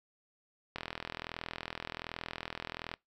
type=click train; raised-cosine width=0.3 ms; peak=-21 dBFS; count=91; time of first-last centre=0.76-2.939 s; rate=41.3 Hz; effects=noise-tail reverb RT60 0.2 s tail -25 dB re dry